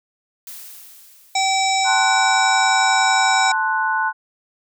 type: noise with exponential decay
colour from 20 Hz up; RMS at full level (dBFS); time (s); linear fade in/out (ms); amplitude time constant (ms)
blue; -34; 0.47-2.45; 2; 430
type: harmonic tone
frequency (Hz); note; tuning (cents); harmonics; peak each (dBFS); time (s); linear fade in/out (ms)
769; G5; -33; 1 / 3 / 5 / 7 / 9 / 10; -18 / -23 / -25 / -26 / -28 / -28; 1.35-3.52; 5
type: chord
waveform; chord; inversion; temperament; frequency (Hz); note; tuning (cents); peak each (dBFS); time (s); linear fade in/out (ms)
sine; F# diminished; first; equal; 880 / 1046.5 / 1480; A5 / C6 / F#6; 0 / 0 / 0; -21 / -24 / -20; 1.84-4.13; 50
effects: none